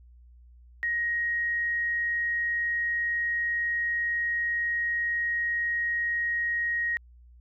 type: tone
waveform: sine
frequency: 1882 Hz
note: A#6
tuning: 16 cents sharp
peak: -25 dBFS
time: 0.83-6.97 s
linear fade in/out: 0 ms
effects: added 60 Hz sine -50 dBFS peak until 7.4 s